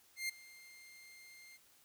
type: tone with ADSR envelope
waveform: sawtooth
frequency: 2109 Hz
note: C7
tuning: 13 cents sharp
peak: -31 dBFS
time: 0.16-1.58 s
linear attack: 130 ms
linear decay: 9 ms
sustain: -21 dB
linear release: 27 ms
effects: white hiss -67 dBFS RMS until 1.84 s